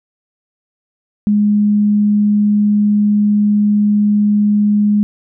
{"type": "tone", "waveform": "sine", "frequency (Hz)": 207.7, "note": "G#3", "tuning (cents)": 0, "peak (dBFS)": -9, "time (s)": [1.27, 5.03], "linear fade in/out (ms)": 0, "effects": []}